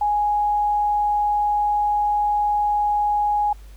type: tone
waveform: sine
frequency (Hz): 830.6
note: G#5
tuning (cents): 0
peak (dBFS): -17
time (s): 0.01-3.53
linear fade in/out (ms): 5
effects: added 50 Hz sine -39 dBFS peak until 3.76 s + pink hiss -54 dBFS RMS until 3.76 s